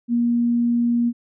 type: tone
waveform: sine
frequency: 237.4 Hz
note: A#3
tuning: 32 cents sharp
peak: -16 dBFS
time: 0.08-1.13 s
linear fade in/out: 50 ms
effects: none